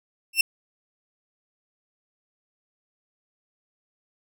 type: tone with exponential growth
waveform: sawtooth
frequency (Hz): 2700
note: E7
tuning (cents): +41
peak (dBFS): -9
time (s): 0.33-0.41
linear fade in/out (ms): 5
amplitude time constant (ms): 17
effects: none